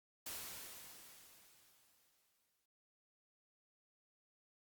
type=noise with exponential decay; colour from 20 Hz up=white; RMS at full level=-45 dBFS; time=0.26-2.66 s; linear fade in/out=5 ms; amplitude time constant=520 ms; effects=Opus 48 kbps